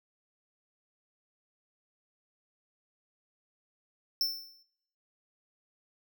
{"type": "tone with exponential decay", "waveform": "square", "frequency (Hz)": 5360, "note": "E8", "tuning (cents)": 28, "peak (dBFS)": -24, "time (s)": [4.21, 4.63], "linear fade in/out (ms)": 1, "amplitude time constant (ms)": 90, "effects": ["noise-tail reverb RT60 0.7 s tail -18 dB re dry"]}